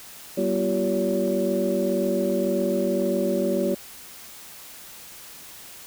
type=tone cluster; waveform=sine; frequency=193.6 / 240.8 / 345.1 / 387 / 566 Hz; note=G3 / B3 / F4 / G4 / C#5; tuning=-21 / -44 / -21 / -22 / +36 cents; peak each=-27 / -28 / -27 / -27 / -25 dBFS; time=0.37-3.75 s; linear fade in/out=10 ms; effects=tanh soft clip ceiling -11 dBFS + white hiss -43 dBFS RMS until 5.86 s